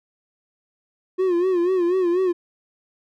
triangle tone with vibrato, 360 Hz, F#4, 47 cents flat, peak -15 dBFS, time 1.18-2.33 s, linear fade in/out 20 ms, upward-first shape sine, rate 4.1 Hz, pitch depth 92 cents each way, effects none

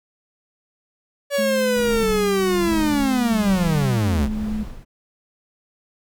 45% pulse linear sweep, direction down, 572 to 60.2 Hz, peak -18 dBFS, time 1.3-4.29 s, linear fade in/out 50 ms
sine tone with vibrato, 203.6 Hz, G#3, 34 cents flat, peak -23 dBFS, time 1.38-4.64 s, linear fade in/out 10 ms, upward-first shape square, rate 0.77 Hz, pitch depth 89 cents each way
brown noise with tremolo, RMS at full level -29 dBFS, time 1.76-4.85 s, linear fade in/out 20 ms, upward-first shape sine, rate 1.2 Hz, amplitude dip 80%
effects none

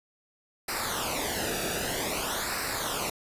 pink noise with flanger, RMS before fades -31 dBFS, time 0.68-3.1 s, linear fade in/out 5 ms, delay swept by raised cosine 0.3 to 0.96 ms, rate 0.52 Hz, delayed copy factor -0.75, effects resampled to 32000 Hz

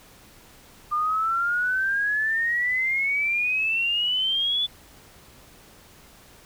sine exponential sweep, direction up, 1197 to 3480 Hz, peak -21 dBFS, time 0.91-4.67 s, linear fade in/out 20 ms, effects pink hiss -51 dBFS RMS until 6.45 s

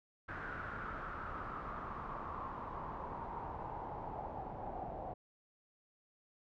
pink noise with low-pass filter sweep, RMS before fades -44 dBFS, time 0.28-5.14 s, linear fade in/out 10 ms, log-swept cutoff 1500 to 730 Hz, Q 5.5, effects none

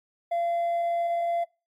triangle tone with hard clipping, 685 Hz, F5, 34 cents flat, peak -23 dBFS, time 0.31-1.44 s, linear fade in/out 10 ms, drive 1 dB, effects noise-tail reverb RT60 0.3 s tail -24 dB re dry + AAC 48 kbps

